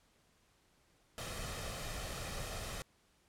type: noise with comb filter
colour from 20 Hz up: pink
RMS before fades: -42 dBFS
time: 1.18-2.82 s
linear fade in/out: 0 ms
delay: 1.6 ms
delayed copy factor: +0.5
effects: pink hiss -71 dBFS RMS until 3.28 s + low-pass 11000 Hz 12 dB/octave